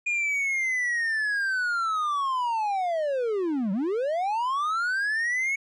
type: linear two-way sweep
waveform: triangle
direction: down then up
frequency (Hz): 2444 to 182 to 2222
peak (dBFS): -22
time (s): 0.06-5.56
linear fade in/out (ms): 10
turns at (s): 3.72
effects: resampled to 24000 Hz